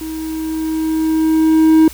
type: tone with level ramp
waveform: triangle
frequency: 317.5 Hz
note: D#4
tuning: 35 cents sharp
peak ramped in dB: -21 to -3 dBFS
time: 0.01-1.88 s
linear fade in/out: 2 ms
effects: added 60 Hz sine -36 dBFS peak until 1.93 s + white hiss -36 dBFS RMS until 1.93 s